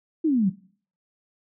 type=exponential sweep; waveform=sine; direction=down; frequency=336.6 to 176.3 Hz; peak=-18 dBFS; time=0.24-0.5 s; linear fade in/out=10 ms; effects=noise-tail reverb RT60 0.5 s tail -20 dB re dry